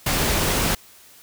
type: noise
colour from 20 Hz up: pink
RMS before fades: -21 dBFS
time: 0.06-0.75 s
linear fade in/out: 5 ms
effects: white hiss -49 dBFS RMS until 1.22 s